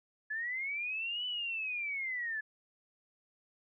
sine linear two-way sweep, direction up then down, 1703 to 3000 to 1703 Hz, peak -34 dBFS, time 0.3-2.41 s, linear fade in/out 10 ms, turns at 1.26 s, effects none

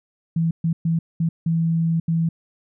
sine tone bursts at uneven times, 164.81 Hz, E3, in tune, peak -17 dBFS, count 6, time 0.36-0.51 / 0.64-0.73 / 0.85-0.99 / 1.2-1.29 / 1.46-2 / 2.08-2.29 s, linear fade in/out 5 ms, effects none

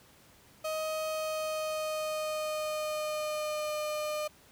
35% pulse tone with pitch glide, 628 to 605.9 Hz, D#5 to D#5, +16 to -46 cents, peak -30 dBFS, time 0.64-4.28 s, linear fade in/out 10 ms, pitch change -62 cents, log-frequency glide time 1.07-3.72 s, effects pink hiss -59 dBFS RMS until 4.51 s + high-pass 60 Hz 12 dB/octave

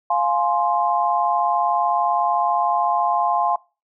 sine chord, F minor, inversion none, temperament just, 698.5 / 838.1 / 1047.7 Hz, F5 / Ab5 / C6, 0 / +16 / +2 cents, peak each -21 dBFS, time 0.1-3.56 s, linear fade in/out 5 ms, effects noise-tail reverb RT60 0.3 s tail -22 dB re dry

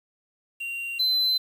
triangle tone pair in turn, 2762 / 4052 Hz, F7 / B7, -20 / +44 cents, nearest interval perfect fifth, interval 664 cents, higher second, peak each -28 / -19 dBFS, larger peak second, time 0.6-0.99 / 0.99-1.38 s, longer neither, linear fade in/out 10 ms, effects 8-bit

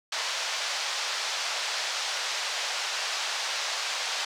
white band-pass noise, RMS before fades -31 dBFS, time 0.12-4.25 s, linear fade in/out 5 ms, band 590 to 5800 Hz, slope 24 dB/octave, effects none

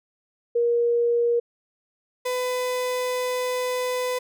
sine / 35% pulse tone pair in turn, 473.3 / 501.4 Hz, A#4 / B4, +26 / +26 cents, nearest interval minor second, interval 100 cents, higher second, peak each -18 / -22 dBFS, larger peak first, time 0.55-1.4 / 2.25-4.19 s, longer second, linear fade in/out 10 ms, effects none

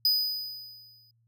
square tone with exponential decay, 4978 Hz, D#8, in tune, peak -20 dBFS, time 0.05-1.11 s, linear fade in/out 2 ms, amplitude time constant 230 ms, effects added 115 Hz sine -65 dBFS peak until 1.27 s

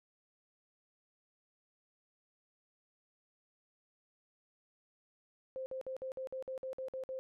sine tone bursts, 523.3 Hz, C5, in tune, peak -38 dBFS, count 11, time 5.56-7.19 s, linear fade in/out 0 ms, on 100 ms, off 53 ms, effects none

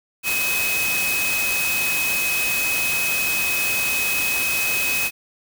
sine tone in noise, 2541 Hz, D#7, 36 cents sharp, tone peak -21 dBFS, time 0.23-5.11 s, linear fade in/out 50 ms, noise white, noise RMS -25 dBFS, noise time 0.23-5.11 s, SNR +1 dB, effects none

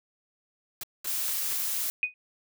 white noise bursts, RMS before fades -36 dBFS, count 4, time 0.81-1.536 s, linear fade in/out 2 ms, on 24 ms, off 210 ms
blue noise, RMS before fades -30 dBFS, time 1.07-1.9 s, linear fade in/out 0 ms
sine tone with exponential decay, 2489 Hz, D#7, in tune, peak -19 dBFS, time 2.03-2.14 s, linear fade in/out 1 ms, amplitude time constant 23 ms
effects none

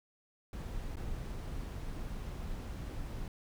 brown noise with dropouts, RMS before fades -40 dBFS, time 0.53-3.28 s, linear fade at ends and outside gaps 2 ms, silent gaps 0.957-0.968 s, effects none

